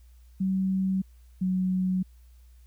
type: tone pair in turn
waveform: sine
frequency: 190 / 185.55 Hz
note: F#3 / F#3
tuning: +46 / +5 cents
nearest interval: unison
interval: 41 cents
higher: first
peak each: -23 dBFS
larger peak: neither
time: 0.4-1.02 / 1.41-2.03 s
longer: neither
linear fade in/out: 10 ms
effects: added 60 Hz sine -50 dBFS peak until 2.66 s + white hiss -68 dBFS RMS until 2.66 s